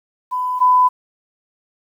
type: tone pair in turn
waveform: sine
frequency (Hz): 1002 / 1002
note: B5 / B5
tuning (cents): +25 / +25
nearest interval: unison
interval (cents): 0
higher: neither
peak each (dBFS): -18 / -9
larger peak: second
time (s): 0.31-0.6 / 0.6-0.89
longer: neither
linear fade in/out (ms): 20
effects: 8-bit